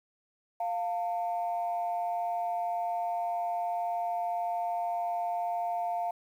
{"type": "tone pair together", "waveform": "sine", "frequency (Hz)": [698.5, 900.3], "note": ["F5", "A5"], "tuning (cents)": [0, 39], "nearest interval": "major third", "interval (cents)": 439, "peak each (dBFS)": [-29, -35], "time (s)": [0.6, 6.11], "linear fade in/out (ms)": 5, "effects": ["tanh soft clip ceiling -23 dBFS", "10-bit"]}